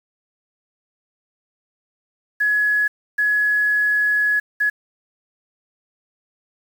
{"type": "tone bursts at uneven times", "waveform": "sine", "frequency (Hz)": 1688, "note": "G#6", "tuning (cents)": 28, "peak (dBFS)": -15, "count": 3, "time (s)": [[2.4, 2.88], [3.18, 4.4], [4.6, 4.7]], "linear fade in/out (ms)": 10, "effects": ["7-bit"]}